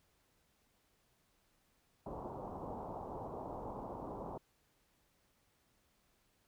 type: low-pass noise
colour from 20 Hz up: white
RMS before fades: -45 dBFS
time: 2.06-4.38 s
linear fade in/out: 5 ms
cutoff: 1000 Hz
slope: 48 dB/octave
effects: pink hiss -75 dBFS RMS until 6.47 s